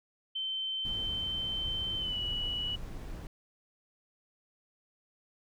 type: tone with pitch glide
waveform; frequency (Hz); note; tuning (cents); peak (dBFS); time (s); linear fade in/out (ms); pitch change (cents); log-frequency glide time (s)
sine; 3091 to 2940; G7 to F#7; -25 to -12; -32; 0.35-2.76; 10; -87; 1.98-2.18
type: noise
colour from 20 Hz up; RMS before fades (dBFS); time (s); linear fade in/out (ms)
brown; -41; 0.85-3.27; 2
effects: none